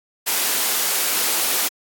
white high-pass noise, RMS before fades -20 dBFS, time 0.26-1.69 s, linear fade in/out 20 ms, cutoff 300 Hz, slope 12 dB/octave, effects AAC 64 kbps

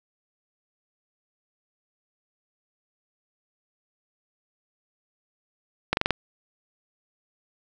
slowing click train, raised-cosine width 0.3 ms, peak -5 dBFS, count 5, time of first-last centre 5.93-6.107 s, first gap 41 ms, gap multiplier 1.05, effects none

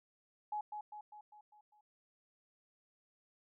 sine tone with echo, 842 Hz, G#5, 24 cents sharp, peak -36 dBFS, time 0.52-0.61 s, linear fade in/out 5 ms, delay 200 ms, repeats 6, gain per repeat -5 dB, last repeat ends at 1.81 s, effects none

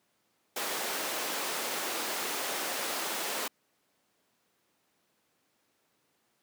pink high-pass noise, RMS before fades -34 dBFS, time 0.56-3.48 s, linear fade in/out 5 ms, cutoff 380 Hz, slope 12 dB/octave, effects pink hiss -73 dBFS RMS until 6.42 s + high-pass 200 Hz 12 dB/octave

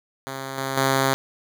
5% pulse tone with level steps, 134.5 Hz, C3, 48 cents sharp, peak -19 / -14 / -7 dBFS, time 0.27-1.14 s, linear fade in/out 0 ms, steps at 0.58 / 0.77 s, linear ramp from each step 2 ms, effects none

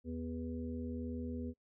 harmonic tone, 81.7 Hz, E2, 15 cents flat, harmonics 1 / 3 / 5 / 6, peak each -43 / -40 / -50 / -49 dBFS, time 0.04-1.54 s, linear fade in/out 50 ms, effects noise-tail reverb RT60 0.1 s tail -24 dB re dry

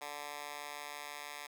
10% pulse tone with high-pass filter sweep, 146.2 Hz, D3, 7 cents flat, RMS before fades -45 dBFS, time 0.01-1.47 s, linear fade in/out 10 ms, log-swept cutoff 860 to 1300 Hz, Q 1, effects none

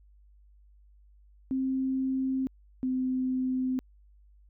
sine tone pair in turn, 263.6 / 257.6 Hz, C4 / C4, +13 / -27 cents, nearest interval unison, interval 40 cents, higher first, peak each -26 dBFS, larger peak neither, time 1.51-2.47 / 2.83-3.79 s, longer neither, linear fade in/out 0 ms, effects added 50 Hz sine -55 dBFS peak until 4.49 s

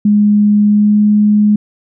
sine tone with pitch glide, 207.7 to 209.3 Hz, G#3 to G#3, 0 to +14 cents, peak -6 dBFS, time 0.05-1.56 s, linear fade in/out 5 ms, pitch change +14 cents, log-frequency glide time 0.66-0.98 s, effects none

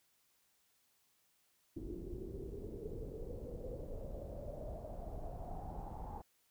brown noise with low-pass filter sweep, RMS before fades -45 dBFS, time 1.76-6.22 s, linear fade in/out 10 ms, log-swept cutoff 340 to 860 Hz, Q 7.4, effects white hiss -75 dBFS RMS until 6.5 s

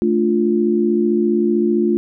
sine chord, D minor, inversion second, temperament equal, 220 / 293.7 / 349.2 Hz, A3 / D4 / F4, 0 / 0 / 0 cents, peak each -17 / -22 / -16 dBFS, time 0.02-1.97 s, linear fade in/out 0 ms, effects none

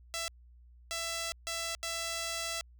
5% pulse tone bursts at uneven times, 666 Hz, E5, 18 cents sharp, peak -23 dBFS, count 4, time 0.14-0.28 / 0.91-1.32 / 1.47-1.75 / 1.83-2.61 s, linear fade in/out 0 ms, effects added 60 Hz sine -54 dBFS peak until 2.79 s

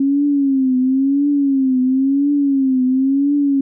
sine tone with vibrato, 271.1 Hz, C#4, 38 cents flat, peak -12 dBFS, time 0-3.61 s, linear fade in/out 5 ms, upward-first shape triangle, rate 0.97 Hz, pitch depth 120 cents each way, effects none

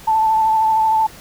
sine tone with vibrato, 880 Hz, A5, in tune, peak -12 dBFS, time 0.07-1.07 s, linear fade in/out 10 ms, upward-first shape sine, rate 13 Hz, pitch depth 21 cents each way, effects pink hiss -40 dBFS RMS until 1.2 s

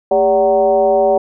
sine tone with frequency modulation, 576 Hz, D5, 34 cents flat, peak -9 dBFS, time 0.11-1.18 s, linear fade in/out 5 ms, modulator 176 Hz, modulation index 1.1, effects none

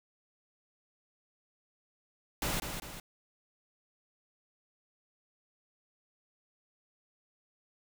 pink noise with echo, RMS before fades -33 dBFS, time 2.42-2.6 s, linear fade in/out 2 ms, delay 200 ms, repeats 2, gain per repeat -6 dB, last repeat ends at 3 s, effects none

